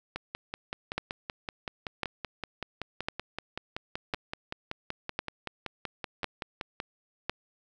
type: two click trains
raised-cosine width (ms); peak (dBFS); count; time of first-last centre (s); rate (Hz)
0.3; -13 / -18; 7 / 36; 0.98-7.296 / 0.16-6.801; 0.95 / 5.27
effects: none